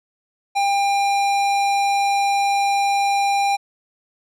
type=tone with hard clipping; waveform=sine; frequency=799 Hz; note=G5; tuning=33 cents sharp; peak=-18 dBFS; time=0.55-3.57 s; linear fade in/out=20 ms; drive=16 dB; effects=none